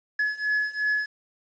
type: beating tone pair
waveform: triangle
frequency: 1700 / 1702.8 Hz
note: G#6 / G#6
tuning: +40 / +43 cents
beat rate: 2.8 Hz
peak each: -26 / -24 dBFS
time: 0.19-1.06 s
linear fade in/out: 5 ms
effects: resampled to 16000 Hz + 9-bit